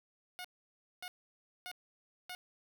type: tone bursts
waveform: 10% pulse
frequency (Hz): 724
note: F#5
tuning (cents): -38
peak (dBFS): -34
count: 4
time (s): 0.39-2.35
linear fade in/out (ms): 0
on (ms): 55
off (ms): 580
effects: none